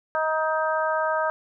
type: harmonic tone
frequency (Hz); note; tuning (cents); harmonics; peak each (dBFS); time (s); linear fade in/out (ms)
314.6; D#4; +19; 2 / 3 / 4 / 5; -25 / -27 / -28 / -29; 0.15-1.3; 0
effects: none